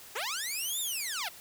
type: linear two-way sweep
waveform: 10% pulse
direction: up then down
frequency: 370 to 3700 to 622 Hz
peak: -24 dBFS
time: 0.15-1.29 s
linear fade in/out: 10 ms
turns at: 0.8 s
effects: white hiss -50 dBFS RMS until 1.4 s